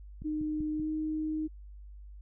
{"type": "click train", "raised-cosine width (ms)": 5, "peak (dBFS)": -30, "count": 4, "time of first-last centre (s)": [0.22, 0.798], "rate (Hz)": 5.19}
{"type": "tone with pitch glide", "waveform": "sine", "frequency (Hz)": [306.1, 310.6], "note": ["D#4", "D#4"], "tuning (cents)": [-28, -3], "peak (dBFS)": -30, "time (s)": [0.24, 1.48], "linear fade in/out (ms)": 20, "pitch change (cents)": 25, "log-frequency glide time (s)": [0.73, 0.89]}
{"effects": ["added 50 Hz sine -45 dBFS peak until 2.21 s"]}